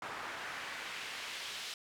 pink noise with band-pass filter sweep, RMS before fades -43 dBFS, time 0.02-1.74 s, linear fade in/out 2 ms, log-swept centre 1200 to 3800 Hz, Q 1.1, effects none

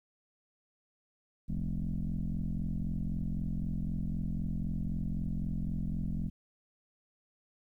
sine tone with frequency modulation, 100 Hz, G2, 35 cents sharp, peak -30 dBFS, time 1.48-6.3 s, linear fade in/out 20 ms, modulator 43.9 Hz, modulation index 2.9, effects tanh soft clip ceiling -26 dBFS + 12-bit

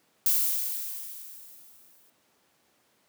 violet noise with exponential decay, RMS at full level -22 dBFS, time 0.26-2.1 s, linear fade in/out 2 ms, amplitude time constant 400 ms, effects pink hiss -67 dBFS RMS until 3.08 s + high-pass 200 Hz 12 dB/octave

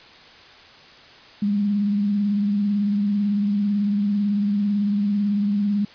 sine tone with vibrato, 204 Hz, G#3, 31 cents flat, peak -18 dBFS, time 1.42-5.85 s, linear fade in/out 5 ms, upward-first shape triangle, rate 18 Hz, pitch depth 51 cents each way, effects white hiss -46 dBFS RMS until 5.94 s + resampled to 11025 Hz

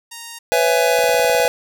5% pulse tone, 930 Hz, A#5, 4 cents flat, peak -20 dBFS, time 0.11-0.39 s, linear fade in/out 10 ms
square chord, C# minor seventh, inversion third, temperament just, 498.9 / 554.4 / 665.2 / 831.5 Hz, B4 / C#5 / E5 / G#5, +17 / 0 / +16 / +2 cents, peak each -18 / -22 / -20 / -22 dBFS, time 0.52-1.48 s, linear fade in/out 0 ms
click train, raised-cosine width 1 ms, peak -20 dBFS, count 10, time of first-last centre 0.99-1.452 s, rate 19.5 Hz
effects none

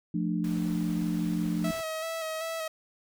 sine chord, D minor, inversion first, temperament equal with one note detuned, 174.61 / 220 / 298.5 Hz, F3 / A3 / D4, 0 / 0 / +28 cents, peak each -29 / -32 / -32 dBFS, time 0.14-1.71 s, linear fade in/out 5 ms
pink noise, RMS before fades -46 dBFS, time 0.44-1.81 s, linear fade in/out 2 ms
sawtooth tone with vibrato, 645 Hz, E5, 38 cents flat, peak -28 dBFS, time 1.64-2.68 s, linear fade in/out 5 ms, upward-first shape square, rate 2.6 Hz, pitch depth 24 cents each way
effects none

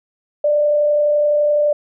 sine tone with frequency modulation, 592 Hz, D5, 14 cents sharp, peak -12 dBFS, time 0.44-1.73 s, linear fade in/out 5 ms, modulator 31.8 Hz, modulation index 0.26, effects none

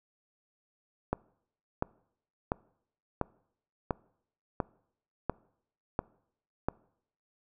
click train, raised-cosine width 1 ms, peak -14 dBFS, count 9, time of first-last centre 1.13-6.686 s, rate 1.44 Hz, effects noise-tail reverb RT60 0.7 s tail -24 dB re dry

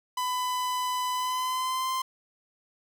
45% pulse tone with pitch glide, 1001 to 1041.1 Hz, B5 to C6, +23 to -9 cents, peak -27 dBFS, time 0.17-2.02 s, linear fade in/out 5 ms, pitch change +68 cents, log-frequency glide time 1.12-1.91 s, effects none

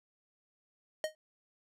square tone with exponential decay, 622.3 Hz, D#5, in tune, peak -28 dBFS, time 1.04-1.15 s, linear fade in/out 1 ms, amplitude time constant 22 ms, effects low-pass 11000 Hz 12 dB/octave

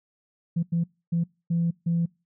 sine tone bursts at uneven times, 168.9 Hz, E3, 42 cents sharp, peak -20 dBFS, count 5, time 0.56-0.63 / 0.72-0.84 / 1.12-1.24 / 1.5-1.71 / 1.86-2.06 s, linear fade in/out 10 ms, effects noise-tail reverb RT60 0.3 s tail -26 dB re dry + tanh soft clip ceiling -17 dBFS

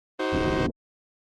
sawtooth chord, C diminished, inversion first, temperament just, 314 / 376.7 / 523.3 Hz, Eb4 / Gb4 / C5, +16 / +31 / 0 cents, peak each -25 dBFS, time 0.19-0.67 s, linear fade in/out 10 ms
white low-pass noise, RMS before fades -28 dBFS, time 0.32-0.71 s, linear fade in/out 10 ms, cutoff 390 Hz, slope 24 dB/octave
effects low-pass 4000 Hz 12 dB/octave + Opus 24 kbps

